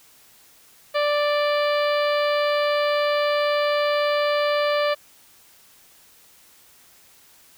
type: harmonic tone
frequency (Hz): 587.3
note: D5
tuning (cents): 0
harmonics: 1 / 2 / 3 / 4 / 5 / 6 / 7 / 8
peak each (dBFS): -20 / -26 / -30 / -32 / -34 / -36 / -37 / -38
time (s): 0.94-4.95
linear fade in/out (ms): 20
effects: white hiss -53 dBFS RMS until 7.57 s